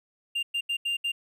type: tone bursts at uneven times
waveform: triangle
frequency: 2794 Hz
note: F7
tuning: in tune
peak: -24 dBFS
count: 5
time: 0.35-0.43 / 0.54-0.61 / 0.69-0.77 / 0.85-0.97 / 1.04-1.12 s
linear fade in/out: 10 ms
effects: none